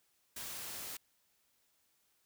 white noise, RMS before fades -44 dBFS, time 0.36-0.97 s, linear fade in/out 5 ms, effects white hiss -75 dBFS RMS until 2.25 s

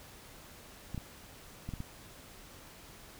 clicks, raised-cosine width 5 ms, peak -26 dBFS, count 5, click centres 0.946 / 0.978 / 1.69 / 1.737 / 1.804 s, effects pink hiss -53 dBFS RMS until 3.19 s

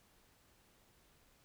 silence, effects pink hiss -69 dBFS RMS until 1.44 s

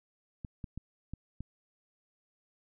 clicks, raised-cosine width 5 ms, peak -27 dBFS, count 5, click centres 0.448 / 0.642 / 0.776 / 1.136 / 1.406 s, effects none

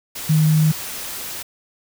sine tone in noise, 155.56 Hz, D#3, in tune, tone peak -12 dBFS, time 0.29-0.72 s, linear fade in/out 10 ms, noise white, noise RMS -30 dBFS, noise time 0.15-1.43 s, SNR +15 dB, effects none

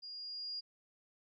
sine tone with level ramp, 4840 Hz, D#8, 49 cents flat, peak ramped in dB -45 to -38 dBFS, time 0.02-0.61 s, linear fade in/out 20 ms, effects none

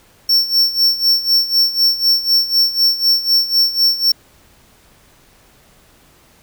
square tone with tremolo, 5440 Hz, F8, 46 cents flat, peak -9 dBFS, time 0.29-4.12 s, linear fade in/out 5 ms, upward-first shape sine, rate 4 Hz, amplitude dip 80%, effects pink hiss -50 dBFS RMS until 6.42 s

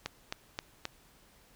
click train, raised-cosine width 0.2 ms, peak -17 dBFS, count 4, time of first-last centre 0.06-0.854 s, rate 3.78 Hz, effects pink hiss -62 dBFS RMS until 1.55 s

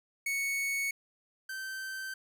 45% pulse tone pair in turn, 2217 / 1550.5 Hz, C#7 / G6, 0 / -19 cents, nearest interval tritone, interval 619 cents, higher first, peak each -30 / -37 dBFS, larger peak first, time 0.26-0.91 / 1.49-2.14 s, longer neither, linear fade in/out 5 ms, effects none

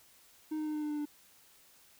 triangle tone with pitch steps, 310 / 307.5 / 305 / 302.6 / 300.1 / 297.7 / 295.3 Hz, D#4 / D#4 / D#4 / D#4 / D4 / D4 / D4, -6 / -20 / -34 / -48 / +38 / +24 / +10 cents, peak -31 dBFS, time 0.51-1.056 s, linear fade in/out 10 ms, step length 78 ms, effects white hiss -62 dBFS RMS until 1.99 s

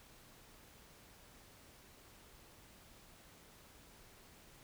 silence, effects pink hiss -61 dBFS RMS until 4.63 s

